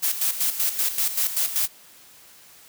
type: noise with tremolo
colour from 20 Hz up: blue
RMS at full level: -22 dBFS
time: 0.02-1.68 s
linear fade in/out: 20 ms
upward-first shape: square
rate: 5.2 Hz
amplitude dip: 65%
effects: white hiss -50 dBFS RMS until 2.68 s + high-pass 60 Hz 12 dB/octave